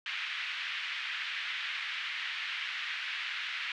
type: band-pass noise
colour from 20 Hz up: pink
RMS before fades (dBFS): -37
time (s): 0.06-3.72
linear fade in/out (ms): 2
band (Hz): 1700 to 3300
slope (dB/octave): 24
effects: none